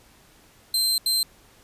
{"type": "tone bursts at uneven times", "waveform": "sawtooth", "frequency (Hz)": 4123, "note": "C8", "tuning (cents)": -26, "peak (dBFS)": -17, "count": 2, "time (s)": [[0.74, 0.98], [1.06, 1.23]], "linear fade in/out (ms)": 2, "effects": ["pink hiss -55 dBFS RMS until 1.63 s", "resampled to 32000 Hz"]}